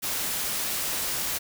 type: noise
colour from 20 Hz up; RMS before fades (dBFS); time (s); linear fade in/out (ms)
white; -29; 0.02-1.39; 20
effects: none